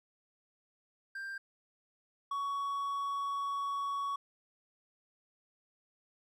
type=tone pair in turn; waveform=triangle; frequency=1584 / 1120.1 Hz; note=G6 / C#6; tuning=+18 / +18 cents; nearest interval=tritone; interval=600 cents; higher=first; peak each=-37 / -31 dBFS; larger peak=second; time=1.15-1.38 / 2.31-4.16 s; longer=second; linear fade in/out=5 ms; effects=none